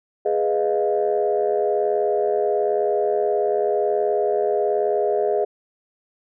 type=chord; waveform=sine; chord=F half-diminished seventh; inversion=first; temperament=equal with one note detuned; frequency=415.3 / 493.9 / 622.3 / 703.3 Hz; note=Ab4 / Cb5 / Eb5 / F5; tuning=0 / 0 / 0 / +12 cents; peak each=-20 / -26 / -23 / -25 dBFS; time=0.25-5.45 s; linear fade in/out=10 ms; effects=tanh soft clip ceiling -9 dBFS